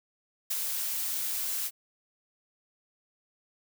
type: noise with ADSR envelope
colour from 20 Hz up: blue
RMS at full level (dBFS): -29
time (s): 0.5-1.71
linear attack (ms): 11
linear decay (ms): 35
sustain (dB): -3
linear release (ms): 49
effects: none